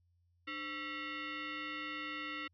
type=tone with frequency modulation; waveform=sine; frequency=299.9 Hz; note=D4; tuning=36 cents sharp; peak=-39 dBFS; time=0.47-2.48 s; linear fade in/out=10 ms; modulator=819 Hz; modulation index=3.5; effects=added 87 Hz sine -70 dBFS peak until 2.53 s